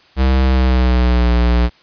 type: tone with pitch glide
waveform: square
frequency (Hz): 65.41 to 59.64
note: C2 to A#1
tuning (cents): 0 to +40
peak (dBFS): -11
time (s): 0.16-1.7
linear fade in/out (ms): 50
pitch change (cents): -160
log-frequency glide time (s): 0.43-1.33
effects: white hiss -49 dBFS RMS until 1.82 s + resampled to 11025 Hz